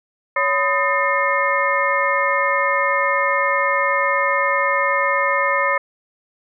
sine tone cluster, 560 / 1010 / 1251 / 1796 / 2144 Hz, C#5 / B5 / D#6 / A6 / C7, +18 / +39 / +9 / +35 / +42 cents, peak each -22 dBFS, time 0.36-5.78 s, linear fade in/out 5 ms, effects none

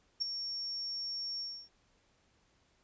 sine tone with ADSR envelope, 5500 Hz, F8, 27 cents flat, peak -27 dBFS, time 0.2-1.69 s, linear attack 21 ms, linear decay 7 ms, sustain -9 dB, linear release 290 ms, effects pink hiss -71 dBFS RMS until 2.83 s + resampled to 16000 Hz

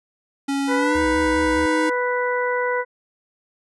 square tone with pitch glide, 277.2 to 312.9 Hz, C#4 to D#4, 0 to +10 cents, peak -21 dBFS, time 0.48-1.9 s, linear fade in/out 10 ms, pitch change +210 cents, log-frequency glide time 0.75-1.01 s
harmonic tone, 493.9 Hz, B4, in tune, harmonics 1 / 2 / 3 / 4, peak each -22 / -25 / -27 / -28 dBFS, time 0.67-2.85 s, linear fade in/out 50 ms
triangle tone with vibrato, 69.8 Hz, C#2, 13 cents sharp, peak -27 dBFS, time 0.95-1.66 s, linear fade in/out 5 ms, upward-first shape square, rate 4.9 Hz, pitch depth 190 cents each way
effects resampled to 24000 Hz

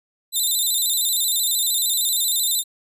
5% pulse tone with vibrato, 3807 Hz, A#7, 36 cents sharp, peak -11 dBFS, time 0.32-2.64 s, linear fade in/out 50 ms, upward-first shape square, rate 13 Hz, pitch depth 82 cents each way, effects resampled to 32000 Hz

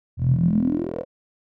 10% pulse tone with band-pass filter sweep, 41.7 Hz, E1, 21 cents sharp, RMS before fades -21 dBFS, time 0.17-1.05 s, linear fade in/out 50 ms, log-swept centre 100 to 540 Hz, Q 9.9, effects none

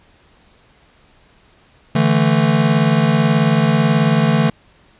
square chord, D suspended second, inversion none, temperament just, 146.83 / 165.19 / 220.2 Hz, D3 / E3 / A3, 0 / +4 / +2 cents, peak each -17 dBFS, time 1.95-4.5 s, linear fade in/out 5 ms, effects pink hiss -52 dBFS RMS until 4.99 s + resampled to 8000 Hz

